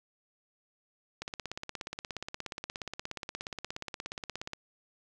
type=click train; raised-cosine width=0.2 ms; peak=-20 dBFS; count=57; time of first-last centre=1.22-4.534 s; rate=16.9 Hz; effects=none

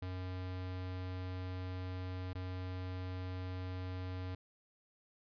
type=tone with dropouts; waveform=square; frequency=92 Hz; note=F#2; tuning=9 cents flat; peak=-40 dBFS; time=0.02-4.35 s; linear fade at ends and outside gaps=5 ms; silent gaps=2.332-2.351 s; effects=resampled to 11025 Hz

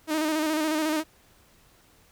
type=tone with vibrato; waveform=sawtooth; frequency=310.7 Hz; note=D#4; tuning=2 cents flat; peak=-20 dBFS; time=0.07-1.04 s; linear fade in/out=50 ms; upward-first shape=square; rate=14 Hz; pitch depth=39 cents each way; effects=pink hiss -59 dBFS RMS until 2.11 s

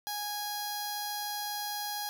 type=tone with notch filter; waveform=10% pulse; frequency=827 Hz; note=G#5; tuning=8 cents flat; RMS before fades=-36 dBFS; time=0.07-2.09 s; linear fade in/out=0 ms; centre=2300 Hz; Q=0.64; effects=none

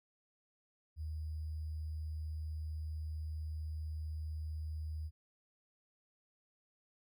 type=tone with sample-and-hold; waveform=sine; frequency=77.78 Hz; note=D#2; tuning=in tune; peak=-38 dBFS; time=0.96-5.11 s; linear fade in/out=50 ms; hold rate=4900 Hz; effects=none

